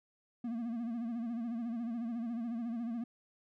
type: tone with vibrato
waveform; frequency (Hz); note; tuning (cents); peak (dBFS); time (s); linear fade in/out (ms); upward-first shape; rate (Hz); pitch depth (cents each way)
triangle; 233.1; A#3; 0; -33; 0.44-3.04; 5; sine; 14; 77
effects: none